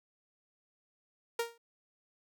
sawtooth tone with exponential decay, 466.2 Hz, A#4, in tune, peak -24 dBFS, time 1.39-1.58 s, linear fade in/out 5 ms, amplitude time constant 40 ms, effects none

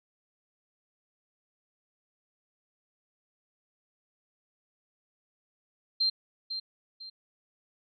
sine tone with echo, 4163 Hz, C8, 10 cents flat, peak -23 dBFS, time 6-6.1 s, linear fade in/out 10 ms, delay 500 ms, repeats 2, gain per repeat -9 dB, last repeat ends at 7.1 s, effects none

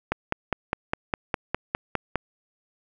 click train, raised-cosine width 0.5 ms, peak -8 dBFS, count 11, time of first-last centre 0.12-2.157 s, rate 4.91 Hz, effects none

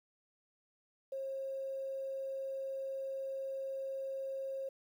sine tone with quantisation, 538 Hz, C5, 48 cents sharp, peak -37 dBFS, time 1.12-4.69 s, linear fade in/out 5 ms, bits 11, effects none

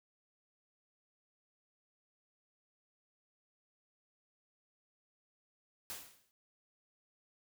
white noise with exponential decay, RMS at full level -41 dBFS, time 5.9-6.31 s, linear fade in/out 0 ms, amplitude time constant 89 ms, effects none

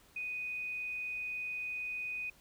sine tone, 2489 Hz, D#7, in tune, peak -36 dBFS, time 0.16-2.3 s, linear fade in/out 5 ms, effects pink hiss -63 dBFS RMS until 2.4 s

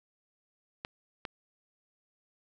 clicks, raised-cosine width 0.3 ms, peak -20 dBFS, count 2, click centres 0.849 / 1.252 s, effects none

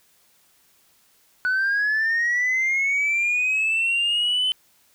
sine linear sweep, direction up, 1480 to 3051 Hz, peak -17 dBFS, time 1.45-4.52 s, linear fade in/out 0 ms, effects tanh soft clip ceiling -17 dBFS + white hiss -60 dBFS RMS until 4.94 s

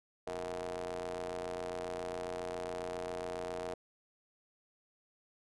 sawtooth ring-modulated tone, 87.31 Hz, F2, in tune, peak -31 dBFS, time 0.27-3.74 s, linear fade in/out 0 ms, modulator 551 Hz, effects resampled to 24000 Hz

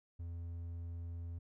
triangle tone, 85 Hz, F2, 46 cents flat, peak -39 dBFS, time 0.19-1.39 s, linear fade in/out 10 ms, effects none

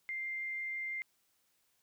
sine tone, 2098 Hz, C7, 4 cents sharp, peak -36 dBFS, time 0.09-1.02 s, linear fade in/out 0 ms, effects white hiss -75 dBFS RMS until 1.82 s

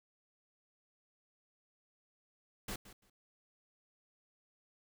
pink noise with echo, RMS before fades -41 dBFS, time 2.68-2.76 s, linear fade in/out 5 ms, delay 170 ms, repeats 2, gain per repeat -15 dB, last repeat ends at 3.1 s, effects none

